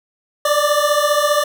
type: beating tone pair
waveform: 25% pulse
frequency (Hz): 582 / 597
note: D5 / D5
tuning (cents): -16 / +28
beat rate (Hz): 15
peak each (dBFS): -13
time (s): 0.45-1.44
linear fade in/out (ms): 5
effects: none